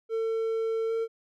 triangle tone with pitch glide, 450 to 453.4 Hz, A4 to A#4, +39 to -48 cents, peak -24 dBFS, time 0.09-1.08 s, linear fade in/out 50 ms, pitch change +13 cents, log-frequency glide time 0.87-0.92 s, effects none

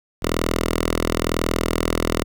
5% pulse tone with notch filter, 41 Hz, E1, 9 cents flat, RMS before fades -22 dBFS, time 0.22-2.24 s, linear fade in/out 10 ms, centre 140 Hz, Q 0.99, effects none

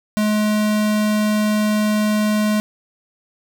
square tone, 212 Hz, G#3, 36 cents sharp, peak -16 dBFS, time 0.17-2.6 s, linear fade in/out 0 ms, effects none

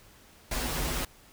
pink noise with comb filter, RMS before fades -31 dBFS, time 0.51-1.05 s, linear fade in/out 5 ms, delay 10 ms, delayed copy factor -0.9, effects pink hiss -56 dBFS RMS until 1.32 s

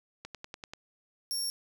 click train, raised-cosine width 0.2 ms, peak -24 dBFS, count 6, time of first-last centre 0.25-0.735 s, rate 10.3 Hz
25% pulse tone, 5510 Hz, F8, 24 cents flat, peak -26 dBFS, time 1.31-1.5 s, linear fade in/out 0 ms
effects none

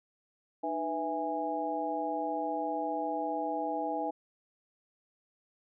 harmonic tone with a mistuned harmonic, 164.81 Hz, E3, in tune, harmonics 2 / 3 / 4 / 5, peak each -37 / -39 / -36 / -34 dBFS, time 0.63-4.11 s, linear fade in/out 10 ms, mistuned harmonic 2, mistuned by -130 cents, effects none

